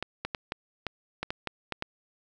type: clicks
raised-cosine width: 0.3 ms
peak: -15 dBFS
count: 10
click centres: 0.026 / 0.25 / 0.348 / 0.521 / 0.867 / 1.23 / 1.305 / 1.473 / 1.723 / 1.824 s
effects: none